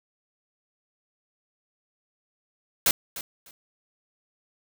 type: noise with echo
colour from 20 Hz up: white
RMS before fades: -20 dBFS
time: 2.86-2.91 s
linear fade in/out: 2 ms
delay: 300 ms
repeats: 2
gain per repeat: -15 dB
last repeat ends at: 3.51 s
effects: none